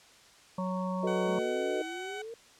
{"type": "harmonic tone", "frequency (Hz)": 185, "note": "F#3", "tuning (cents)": 0, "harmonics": [1, 3, 5, 6], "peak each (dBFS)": [-32, -37, -39, -40], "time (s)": [0.58, 1.39], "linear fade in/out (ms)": 5}
{"type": "chord", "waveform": "sine", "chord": "B dominant seventh", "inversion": "second", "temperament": "equal", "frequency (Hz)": [370, 440, 493.9, 622.3], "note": ["F#4", "A4", "B4", "D#5"], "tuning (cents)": [0, 0, 0, 0], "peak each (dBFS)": [-33, -35, -37, -35], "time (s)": [1.03, 1.82], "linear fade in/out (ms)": 5}
{"type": "tone", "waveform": "15% pulse", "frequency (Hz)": 753, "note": "F#5", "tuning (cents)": 30, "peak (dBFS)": -32, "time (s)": [1.07, 2.22], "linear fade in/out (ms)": 5}
{"type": "exponential sweep", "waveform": "sine", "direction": "up", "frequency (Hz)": [207.7, 470], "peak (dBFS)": -39, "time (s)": [1.27, 2.34], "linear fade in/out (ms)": 2}
{"effects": ["white hiss -57 dBFS RMS until 2.59 s", "low-pass 7000 Hz 12 dB/octave"]}